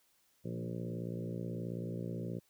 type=harmonic tone with a mistuned harmonic; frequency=58.6 Hz; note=A#1; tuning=10 cents sharp; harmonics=2 / 3 / 4 / 5 / 6 / 7 / 8 / 9 / 10; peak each=-42 / -41 / -46 / -51 / -47 / -49 / -51 / -50 / -57 dBFS; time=0.44-2.4 s; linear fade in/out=20 ms; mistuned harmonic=3; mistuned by=-31 cents; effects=white hiss -72 dBFS RMS until 2.49 s